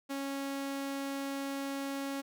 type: tone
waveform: sawtooth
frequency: 275.7 Hz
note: C#4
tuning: 9 cents flat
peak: -31 dBFS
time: 0.09-2.22 s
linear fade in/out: 20 ms
effects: none